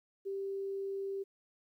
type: tone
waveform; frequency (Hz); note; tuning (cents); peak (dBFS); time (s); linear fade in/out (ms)
sine; 392; G4; 0; -35; 0.25-1.24; 20
effects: 12-bit